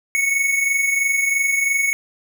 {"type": "tone pair together", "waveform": "square", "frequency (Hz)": [2193, 2216], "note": ["C#7", "C#7"], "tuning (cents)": [-19, -1], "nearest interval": "unison", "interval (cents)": 18, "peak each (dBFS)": [-25, -18], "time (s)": [0.15, 1.93], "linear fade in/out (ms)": 0, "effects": []}